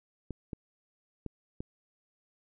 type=clicks; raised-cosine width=3 ms; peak=-24 dBFS; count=4; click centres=0.307 / 0.532 / 1.263 / 1.605 s; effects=none